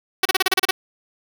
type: tone bursts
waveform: 5% pulse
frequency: 377.7 Hz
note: F#4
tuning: 36 cents sharp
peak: -3 dBFS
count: 9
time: 0.23-0.71 s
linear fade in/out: 5 ms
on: 24 ms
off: 33 ms
effects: none